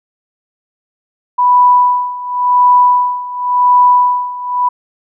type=tone with tremolo; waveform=sine; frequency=987.8 Hz; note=B5; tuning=in tune; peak=-4 dBFS; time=1.38-4.69 s; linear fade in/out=10 ms; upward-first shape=sine; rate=0.92 Hz; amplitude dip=85%; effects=none